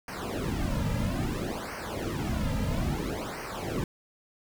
brown noise with flanger, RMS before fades -31 dBFS, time 0.08-3.84 s, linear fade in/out 2 ms, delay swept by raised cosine 0.27 to 2.77 ms, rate 0.6 Hz, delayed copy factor -1, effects none

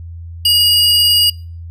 square tone pair together, 2886 / 4816 Hz, F#7 / D8, -44 / +43 cents, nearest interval major sixth, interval 887 cents, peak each -12 dBFS, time 0.45-1.3 s, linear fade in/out 5 ms, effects noise-tail reverb RT60 0.4 s tail -26 dB re dry + added 84 Hz sine -27 dBFS peak until 1.7 s

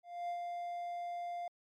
triangle tone with ADSR envelope, 698.5 Hz, F5, in tune, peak -33 dBFS, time 0.03-1.48 s, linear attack 260 ms, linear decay 83 ms, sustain -3 dB, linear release 4 ms, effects MP3 96 kbps

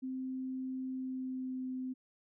sine tone with pitch glide, 260 to 257.3 Hz, C4 to C4, -11 to -29 cents, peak -36 dBFS, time 0.02-1.94 s, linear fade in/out 20 ms, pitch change -18 cents, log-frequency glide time 0.9-1.67 s, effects none

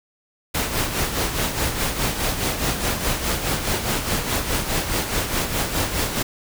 pink noise with tremolo, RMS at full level -21 dBFS, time 0.54-6.23 s, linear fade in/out 10 ms, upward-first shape sine, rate 4.8 Hz, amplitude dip 55%, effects none

